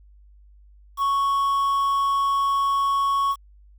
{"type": "tone with quantisation", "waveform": "triangle", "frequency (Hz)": 1108.7, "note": "C#6", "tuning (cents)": 0, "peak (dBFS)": -17, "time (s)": [0.97, 3.36], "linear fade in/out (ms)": 50, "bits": 7, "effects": ["added 50 Hz sine -48 dBFS peak until 3.78 s"]}